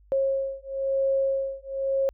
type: beating tone pair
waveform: sine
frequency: 541 / 542 Hz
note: C#5 / C#5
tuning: -42 / -39 cents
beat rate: 1 Hz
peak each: -26 dBFS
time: 0.12-2.09 s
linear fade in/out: 0 ms
effects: added 50 Hz sine -53 dBFS peak until 2.13 s